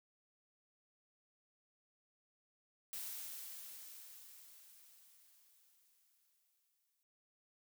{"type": "noise with exponential decay", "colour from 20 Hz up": "blue", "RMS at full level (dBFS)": -44, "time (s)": [2.93, 7.03], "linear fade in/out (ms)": 0, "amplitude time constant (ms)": 890, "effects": []}